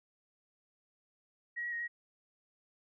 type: tone with pitch steps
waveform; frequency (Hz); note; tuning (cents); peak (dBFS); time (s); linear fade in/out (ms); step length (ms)
sine; 1902 / 1916 / 1873 / 1899; A#6 / A#6 / A#6 / A#6; +34 / +47 / +8 / +32; -35; 1.56-1.88; 20; 80
effects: none